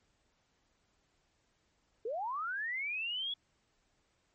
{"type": "linear sweep", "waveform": "sine", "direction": "up", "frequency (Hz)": [415.3, 3402], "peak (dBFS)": -34, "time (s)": [2.05, 3.34], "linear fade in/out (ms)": 5, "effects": ["pink hiss -75 dBFS RMS until 4.34 s", "MP3 32 kbps"]}